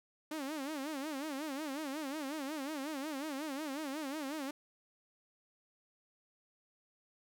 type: tone with vibrato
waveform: sawtooth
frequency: 290 Hz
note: D4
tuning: 22 cents flat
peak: -34 dBFS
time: 0.31-4.51 s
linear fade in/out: 5 ms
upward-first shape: sine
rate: 5.5 Hz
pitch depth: 160 cents each way
effects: none